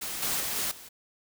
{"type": "noise with level steps", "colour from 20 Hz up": "white", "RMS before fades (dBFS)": [-35, -29, -32, -30, -47], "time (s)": [0.01, 0.89], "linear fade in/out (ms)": 10, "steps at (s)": [0.22, 0.4, 0.56, 0.71], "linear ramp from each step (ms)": 5, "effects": []}